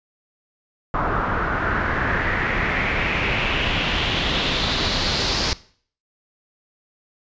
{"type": "noise with low-pass filter sweep", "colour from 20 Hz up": "pink", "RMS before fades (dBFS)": -22, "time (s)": [0.94, 5.53], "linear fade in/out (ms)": 0, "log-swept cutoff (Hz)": [1200, 5000], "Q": 3.4, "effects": ["noise-tail reverb RT60 0.5 s tail -19 dB re dry", "resampled to 16000 Hz"]}